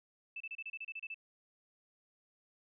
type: tone bursts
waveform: sine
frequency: 2637 Hz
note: E7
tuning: in tune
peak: -40 dBFS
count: 11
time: 0.36-1.144 s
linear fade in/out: 5 ms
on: 44 ms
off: 30 ms
effects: none